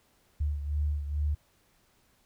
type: beating tone pair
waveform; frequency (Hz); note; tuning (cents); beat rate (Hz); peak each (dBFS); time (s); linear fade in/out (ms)
sine; 73.42 / 75.72; D2 / D#2; 0 / -47; 2.3; -28 / -35; 0.4-1.35; 10
effects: pink hiss -67 dBFS RMS until 2.25 s